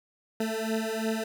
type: beating tone pair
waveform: 20% pulse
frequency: 220 / 222.9 Hz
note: A3 / A3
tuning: 0 / +23 cents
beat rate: 2.9 Hz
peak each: -26 dBFS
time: 0.4-1.24 s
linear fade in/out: 5 ms
effects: none